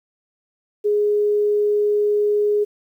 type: tone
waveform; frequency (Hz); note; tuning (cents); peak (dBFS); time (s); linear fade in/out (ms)
sine; 415.9; G#4; +2; -15; 0.84-2.65; 20
effects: 9-bit